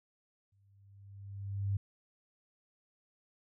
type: tone with exponential growth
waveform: sine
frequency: 99.2 Hz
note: G2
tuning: 21 cents sharp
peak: -28 dBFS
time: 0.52-1.77 s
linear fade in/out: 5 ms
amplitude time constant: 270 ms
effects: none